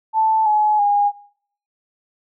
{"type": "tone with pitch steps", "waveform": "sine", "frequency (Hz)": [880, 848.1, 817.3], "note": ["A5", "G#5", "G#5"], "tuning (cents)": [0, 36, -28], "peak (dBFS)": -13, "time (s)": [0.13, 1.12], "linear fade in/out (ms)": 50, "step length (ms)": 330, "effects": ["noise-tail reverb RT60 0.7 s tail -23 dB re dry"]}